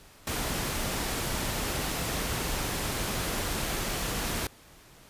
pink noise, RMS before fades -31 dBFS, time 0.27-4.47 s, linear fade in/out 2 ms, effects pink hiss -54 dBFS RMS until 5.09 s + resampled to 32000 Hz

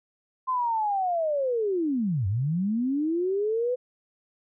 sine linear two-way sweep, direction down then up, 1046.5 to 90.7 to 508 Hz, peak -23 dBFS, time 0.47-3.76 s, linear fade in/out 20 ms, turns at 2.27 s, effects none

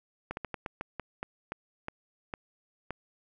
slowing click train, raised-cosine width 0.5 ms, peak -20 dBFS, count 12, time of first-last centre 0.31-2.907 s, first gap 61 ms, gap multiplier 1.25, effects none

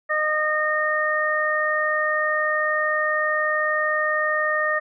harmonic tone, 613 Hz, D#5, 26 cents flat, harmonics 1 / 2 / 3, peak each -25 / -25 / -22 dBFS, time 0.09-4.8 s, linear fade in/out 20 ms, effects none

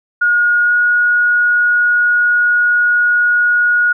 sine tone with pitch glide, 1437 to 1447.8 Hz, F6 to F#6, +49 to -38 cents, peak -9 dBFS, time 0.21-3.93 s, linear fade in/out 10 ms, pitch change +13 cents, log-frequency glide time 0.63-0.72 s, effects none

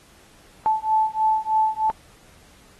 sine beating tone pair, 871 / 874.2 Hz, A5 / A5, -18 / -11 cents, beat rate 3.2 Hz, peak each -21 dBFS, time 0.66-1.9 s, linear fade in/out 0 ms, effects pink hiss -53 dBFS RMS until 2.79 s + AAC 32 kbps

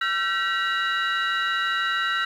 sine tone cluster, 1353 / 1541 / 1918 / 2839 / 3907 Hz, E6 / G6 / A#6 / F7 / B7, +45 / -30 / +49 / +28 / -19 cents, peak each -25 / -26 / -28 / -32 / -30 dBFS, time 0.01-2.25 s, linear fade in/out 5 ms, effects tanh soft clip ceiling -15 dBFS + 9-bit

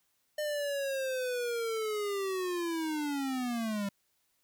square linear sweep, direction down, 606 to 196 Hz, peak -32 dBFS, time 0.38-3.89 s, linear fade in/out 5 ms, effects white hiss -75 dBFS RMS until 4.43 s

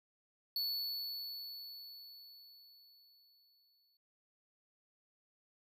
square tone with exponential decay, 4435 Hz, C#8, in tune, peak -34 dBFS, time 0.56-3.97 s, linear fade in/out 2 ms, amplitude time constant 740 ms, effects none

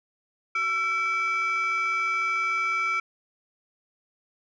sine tone pair together, 1343.1 / 2307 Hz, E6 / D7, +32 / -31 cents, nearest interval major sixth, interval 937 cents, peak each -24 / -24 dBFS, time 0.55-3 s, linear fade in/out 5 ms, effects tanh soft clip ceiling -20 dBFS

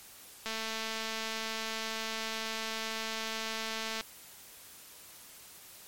click train, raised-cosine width 0.2 ms, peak -19 dBFS, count 789, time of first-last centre 0.46-4.01 s, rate 222 Hz, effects white hiss -52 dBFS RMS until 5.87 s + MP3 64 kbps

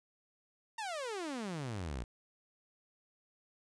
sawtooth exponential sweep, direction down, 932.3 to 55 Hz, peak -34 dBFS, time 0.78-2.04 s, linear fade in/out 5 ms, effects resampled to 22050 Hz

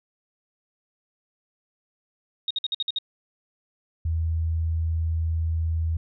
sine tone bursts, 3729 Hz, A#7, in tune, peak -23 dBFS, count 7, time 2.48-2.986 s, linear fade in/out 2 ms, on 26 ms, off 54 ms
sine tone, 81.4 Hz, E2, 21 cents flat, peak -22 dBFS, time 4.05-5.97 s, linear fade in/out 5 ms
effects none

